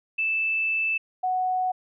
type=tone pair in turn; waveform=sine; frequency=2637 / 740 Hz; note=E7 / F#5; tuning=0 / 0 cents; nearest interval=octave + minor seventh; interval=2200 cents; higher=first; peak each=-22 / -22 dBFS; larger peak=neither; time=0.18-0.98 / 1.23-1.72 s; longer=first; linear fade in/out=10 ms; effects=none